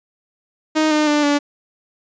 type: tone with pitch steps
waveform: sawtooth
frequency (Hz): 311.4 / 303.8 / 296.3 / 289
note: D#4 / D#4 / D4 / D4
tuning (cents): +2 / -41 / +15 / -28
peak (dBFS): -10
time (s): 0.75-1.39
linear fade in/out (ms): 20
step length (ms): 160
effects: resampled to 16000 Hz

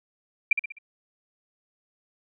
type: tone with echo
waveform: sine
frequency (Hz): 2363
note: D7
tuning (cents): +10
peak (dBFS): -14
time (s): 0.51-0.53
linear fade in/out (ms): 5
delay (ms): 64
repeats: 4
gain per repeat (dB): -7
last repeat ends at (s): 0.786
effects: none

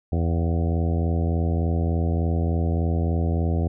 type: harmonic tone with a mistuned harmonic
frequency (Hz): 83.4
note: E2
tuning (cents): +21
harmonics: 1 / 2 / 3 / 4 / 5 / 6 / 7 / 8 / 9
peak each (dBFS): -21 / -27 / -31 / -33 / -35 / -37 / -38 / -39 / -40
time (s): 0.12-3.68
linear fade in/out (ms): 5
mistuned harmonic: 8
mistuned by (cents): +56
effects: none

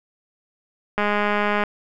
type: click train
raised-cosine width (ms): 0.5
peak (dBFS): -7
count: 137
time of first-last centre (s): 0.98-1.637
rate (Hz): 207
effects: none

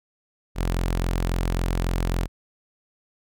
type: tone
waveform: sawtooth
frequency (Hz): 43.65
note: F1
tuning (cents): 0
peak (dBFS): -18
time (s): 0.55-2.28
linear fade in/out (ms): 50
effects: none

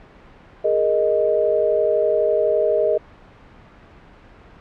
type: chord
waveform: sine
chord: Ab suspended second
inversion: none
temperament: just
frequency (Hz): 415.3 / 467.2 / 623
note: Ab4 / Bb4 / Eb5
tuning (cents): 0 / +4 / +2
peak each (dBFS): -21 / -21 / -18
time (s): 0.64-2.98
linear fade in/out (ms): 10
effects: pink hiss -46 dBFS RMS until 4.6 s + low-pass 2000 Hz 12 dB/octave

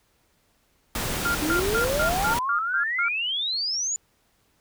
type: noise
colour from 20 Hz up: pink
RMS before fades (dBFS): -28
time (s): 0.95-2.39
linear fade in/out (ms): 2
type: tone bursts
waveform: sine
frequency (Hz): 1396.9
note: F6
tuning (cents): 0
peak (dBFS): -22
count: 8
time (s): 1.25-3.084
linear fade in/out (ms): 2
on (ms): 98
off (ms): 150
type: exponential sweep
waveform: sine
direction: up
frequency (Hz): 292.1 to 7060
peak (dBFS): -24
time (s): 1.42-3.96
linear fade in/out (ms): 0
effects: pink hiss -66 dBFS RMS until 4.6 s

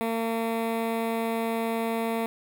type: tone with notch filter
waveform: 15% pulse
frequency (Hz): 227.4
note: A#3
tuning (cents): -43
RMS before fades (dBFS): -28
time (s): 0.01-2.26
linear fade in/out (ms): 0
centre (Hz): 5900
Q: 0.6
effects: none

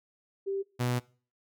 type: tone pair in turn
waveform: sine / sawtooth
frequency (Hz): 392 / 123.23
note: G4 / B2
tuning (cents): 0 / -3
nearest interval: octave + minor sixth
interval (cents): 2003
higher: first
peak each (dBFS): -29 / -23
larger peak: second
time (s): 0.46-0.63 / 0.79-1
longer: second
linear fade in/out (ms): 20
effects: noise-tail reverb RT60 0.4 s tail -22 dB re dry

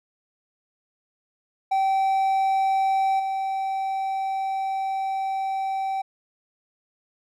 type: tone with level steps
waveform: triangle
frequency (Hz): 773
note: G5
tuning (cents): -24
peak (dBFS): -17 / -22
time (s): 1.71-6.02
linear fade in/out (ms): 10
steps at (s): 3.19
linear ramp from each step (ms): 10
effects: none

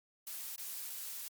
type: noise with dropouts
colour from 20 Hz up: blue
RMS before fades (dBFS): -43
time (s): 0.27-1.28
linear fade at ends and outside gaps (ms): 0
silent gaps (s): 0.559-0.581 / 0.897-0.9
effects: MP3 96 kbps

